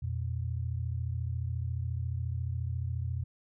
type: tone pair together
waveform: sine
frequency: 85.74 / 120 Hz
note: F2 / B2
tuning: -31 / -49 cents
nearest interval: tritone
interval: 582 cents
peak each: -33 / -34 dBFS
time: 0.02-3.24 s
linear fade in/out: 10 ms
effects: none

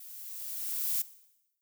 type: noise with level ramp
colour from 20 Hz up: violet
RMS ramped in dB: -48 to -29 dBFS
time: 0-1.02 s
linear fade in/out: 5 ms
effects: noise-tail reverb RT60 0.9 s tail -17 dB re dry

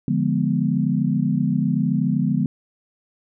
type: chord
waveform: sine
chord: D diminished seventh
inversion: none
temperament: equal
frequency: 146.83 / 174.61 / 207.7 / 246.9 Hz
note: D3 / F3 / Ab3 / Cb4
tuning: 0 / 0 / 0 / 0 cents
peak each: -23 dBFS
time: 0.08-2.46 s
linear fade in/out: 2 ms
effects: none

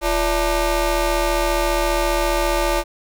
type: ring-modulated tone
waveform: 20% pulse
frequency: 307.4 Hz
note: D#4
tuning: 21 cents flat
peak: -9 dBFS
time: 0.01-2.84 s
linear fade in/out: 50 ms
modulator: 270 Hz
effects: none

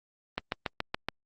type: click train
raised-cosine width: 0.3 ms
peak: -13 dBFS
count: 6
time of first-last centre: 0.38-1.086 s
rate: 7.08 Hz
effects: Opus 32 kbps

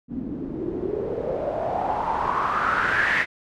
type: noise with low-pass filter sweep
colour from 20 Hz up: white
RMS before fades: -25 dBFS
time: 0.08-3.26 s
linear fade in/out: 50 ms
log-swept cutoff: 230 to 2000 Hz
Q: 6
effects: none

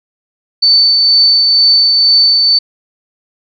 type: tone with tremolo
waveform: sine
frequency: 4526 Hz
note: C#8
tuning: 35 cents sharp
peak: -4 dBFS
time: 0.62-2.59 s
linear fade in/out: 10 ms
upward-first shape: triangle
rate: 2.1 Hz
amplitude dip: 30%
effects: none

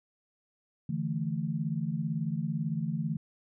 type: chord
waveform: sine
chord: D suspended second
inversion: none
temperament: equal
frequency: 146.83 / 164.81 / 220 Hz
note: D3 / E3 / A3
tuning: 0 / 0 / 0 cents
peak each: -34 / -32 / -35 dBFS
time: 0.89-3.17 s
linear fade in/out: 5 ms
effects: none

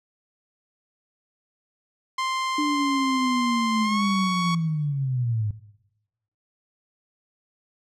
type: tone with pitch glide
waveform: sawtooth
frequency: 1047 to 1115.7 Hz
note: C6 to C#6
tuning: +1 to +11 cents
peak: -20 dBFS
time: 2.18-4.55 s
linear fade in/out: 5 ms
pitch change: +110 cents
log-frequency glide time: 3.82-4.04 s
type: linear sweep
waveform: sine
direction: down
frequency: 300 to 102.9 Hz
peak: -22 dBFS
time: 2.58-5.51 s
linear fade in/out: 5 ms
effects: noise-tail reverb RT60 0.9 s tail -17 dB re dry + low-pass 6000 Hz 12 dB/octave

